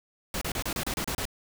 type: noise bursts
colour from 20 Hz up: pink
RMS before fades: -31 dBFS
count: 9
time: 0.34-1.254 s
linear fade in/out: 2 ms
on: 74 ms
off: 31 ms
effects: none